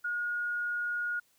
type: tone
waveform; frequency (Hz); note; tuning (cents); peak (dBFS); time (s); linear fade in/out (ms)
sine; 1438; F#6; -50; -30; 0.04-1.2; 10
effects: white hiss -69 dBFS RMS until 1.38 s